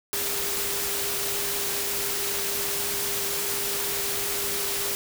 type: tone in noise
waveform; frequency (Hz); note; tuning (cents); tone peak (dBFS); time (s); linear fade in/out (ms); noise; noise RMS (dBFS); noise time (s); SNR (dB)
sine; 402.2; G4; +44; -36; 0.13-4.95; 0; white; -28; 0.13-4.95; -11
effects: none